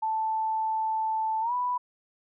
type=tone with pitch glide; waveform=sine; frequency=880 to 987.8 Hz; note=A5 to B5; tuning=0 to 0 cents; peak=-25 dBFS; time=0.02-1.78 s; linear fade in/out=10 ms; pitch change=+200 cents; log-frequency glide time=1.41-1.53 s; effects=none